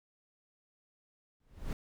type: noise with exponential growth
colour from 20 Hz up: brown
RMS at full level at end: -32 dBFS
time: 1.4-1.73 s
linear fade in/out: 2 ms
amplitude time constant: 70 ms
effects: none